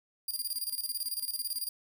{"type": "tone with tremolo", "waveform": "10% pulse", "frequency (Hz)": 4798, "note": "D8", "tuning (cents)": 36, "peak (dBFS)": -24, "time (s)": [0.28, 1.69], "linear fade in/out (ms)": 5, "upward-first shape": "square", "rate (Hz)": 18, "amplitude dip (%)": 75, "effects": []}